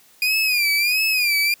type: tone with vibrato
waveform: 30% pulse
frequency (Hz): 2441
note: D#7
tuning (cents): -34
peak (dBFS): -14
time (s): 0.22-1.54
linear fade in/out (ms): 2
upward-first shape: sine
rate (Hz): 1.5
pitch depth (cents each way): 110
effects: white hiss -53 dBFS RMS until 1.6 s + high-pass 80 Hz 12 dB/octave